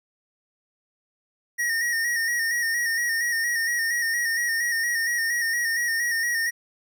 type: tone with vibrato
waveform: square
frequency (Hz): 1864.7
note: A#6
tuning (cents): 0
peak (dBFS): -23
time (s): 1.58-6.51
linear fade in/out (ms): 20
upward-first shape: square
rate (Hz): 4.3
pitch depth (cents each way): 38
effects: none